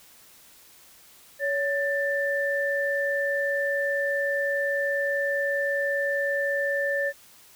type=tone pair together; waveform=sine; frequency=562 / 1775 Hz; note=C#5 / A6; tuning=+24 / +15 cents; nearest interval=octave + minor sixth; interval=1991 cents; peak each=-26 dBFS; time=1.39-7.13 s; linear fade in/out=50 ms; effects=white hiss -53 dBFS RMS until 7.55 s